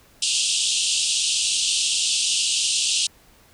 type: band-pass noise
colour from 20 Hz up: pink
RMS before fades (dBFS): -22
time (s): 0.22-3.07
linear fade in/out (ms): 5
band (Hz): 2700 to 9400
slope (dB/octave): 96
effects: pink hiss -54 dBFS RMS until 3.53 s